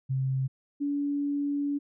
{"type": "tone pair in turn", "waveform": "sine", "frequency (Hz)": [132.6, 286], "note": ["C3", "D4"], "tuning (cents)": [23, -46], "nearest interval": "octave + minor second", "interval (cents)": 1331, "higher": "second", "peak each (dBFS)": [-25, -26], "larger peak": "first", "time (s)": [[0.09, 0.48], [0.8, 1.79]], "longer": "second", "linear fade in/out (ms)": 20, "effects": []}